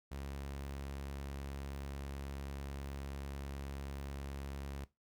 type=tone; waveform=sawtooth; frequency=69.3 Hz; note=C#2; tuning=in tune; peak=-38 dBFS; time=0.11-4.85 s; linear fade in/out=10 ms; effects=noise-tail reverb RT60 0.2 s tail -17 dB re dry